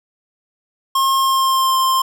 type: tone with pitch glide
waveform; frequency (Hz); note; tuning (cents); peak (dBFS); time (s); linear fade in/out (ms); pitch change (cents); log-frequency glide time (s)
square; 1073 to 1052.1; C6 to C6; +43 to +9; -14; 0.95-2.02; 5; -34; 1.16-1.76
effects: none